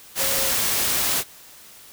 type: tone in noise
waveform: sine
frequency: 539 Hz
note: C#5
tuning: 49 cents flat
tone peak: -31 dBFS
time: 0.17-0.54 s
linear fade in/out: 50 ms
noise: white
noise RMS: -22 dBFS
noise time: 0.15-1.24 s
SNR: -12 dB
effects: white hiss -46 dBFS RMS until 1.92 s